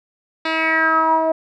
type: tone with low-pass filter sweep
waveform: 10% pulse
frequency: 321.3 Hz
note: E4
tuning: 44 cents flat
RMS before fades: -17 dBFS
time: 0.45-1.32 s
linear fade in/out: 5 ms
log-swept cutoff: 3400 to 680 Hz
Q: 5.7
effects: none